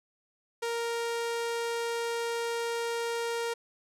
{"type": "tone", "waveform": "sawtooth", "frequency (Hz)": 466.2, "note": "A#4", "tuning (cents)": 0, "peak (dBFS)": -26, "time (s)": [0.62, 3.54], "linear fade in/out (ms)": 10, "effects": ["low-pass 11000 Hz 12 dB/octave"]}